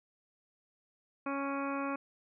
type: harmonic tone with a mistuned harmonic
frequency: 277.2 Hz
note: C#4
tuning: in tune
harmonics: 1 / 2 / 3 / 4 / 5 / 6 / 7 / 8 / 9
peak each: -36 / -40 / -44 / -39 / -43 / -51 / -56 / -51 / -47 dBFS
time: 1.26-1.96 s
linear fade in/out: 5 ms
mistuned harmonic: 8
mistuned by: +18 cents
effects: none